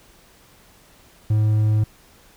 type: tone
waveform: triangle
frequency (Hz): 107.4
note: A2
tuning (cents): -41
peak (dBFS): -13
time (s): 1.3-1.84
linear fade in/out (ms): 5
effects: pink hiss -52 dBFS RMS until 2.36 s